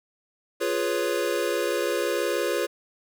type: chord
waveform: square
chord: C# dominant seventh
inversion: first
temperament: equal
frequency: 349.2 / 415.3 / 493.9 / 554.4 Hz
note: E#4 / G#4 / B4 / C#5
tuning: 0 / 0 / 0 / 0 cents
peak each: -30 dBFS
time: 0.6-2.67 s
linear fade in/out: 20 ms
effects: none